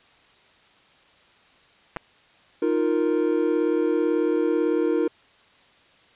clicks, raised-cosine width 0.5 ms, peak -15 dBFS, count 2, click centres 1.963 / 1.969 s
triangle chord, Eb suspended second, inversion none, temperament equal, 311.1 / 349.2 / 466.2 Hz, Eb4 / F4 / Bb4, 0 / 0 / 0 cents, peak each -22 dBFS, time 2.62-5.08 s, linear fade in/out 5 ms
effects white hiss -56 dBFS RMS until 6.15 s + resampled to 8000 Hz

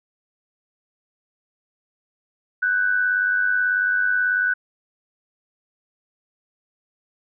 sine tone pair together, 1491 / 1589.3 Hz, F#6 / G6, +13 / +23 cents, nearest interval minor second, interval 110 cents, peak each -18 / -26 dBFS, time 2.62-4.54 s, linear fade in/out 10 ms, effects none

